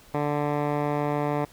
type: tone with low-pass filter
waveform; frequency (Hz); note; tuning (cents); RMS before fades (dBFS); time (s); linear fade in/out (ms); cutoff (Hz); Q
10% pulse; 146.83; D3; 0; -26; 0.14-1.45; 5; 1400; 1.1
effects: pink hiss -53 dBFS RMS until 1.52 s